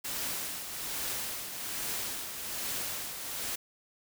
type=noise with tremolo; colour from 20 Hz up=white; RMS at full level=-34 dBFS; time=0.04-3.56 s; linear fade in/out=10 ms; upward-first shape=triangle; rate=1.2 Hz; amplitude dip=55%; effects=none